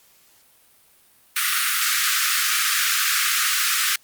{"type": "high-pass noise", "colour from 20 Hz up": "pink", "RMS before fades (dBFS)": -21, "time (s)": [1.36, 3.96], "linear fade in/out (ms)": 5, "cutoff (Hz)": 1200, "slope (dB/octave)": 96, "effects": ["white hiss -56 dBFS RMS until 4.03 s", "Opus 48 kbps"]}